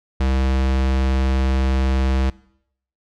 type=tone; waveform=square; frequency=65.8 Hz; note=C2; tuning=10 cents sharp; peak=-17 dBFS; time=0.2-2.3 s; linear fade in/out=5 ms; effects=noise-tail reverb RT60 0.7 s tail -21 dB re dry + low-pass 5000 Hz 12 dB/octave